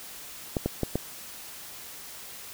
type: clicks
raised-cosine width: 2 ms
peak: -12 dBFS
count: 4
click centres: 0.568 / 0.66 / 0.833 / 0.956 s
effects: white hiss -43 dBFS RMS until 2.53 s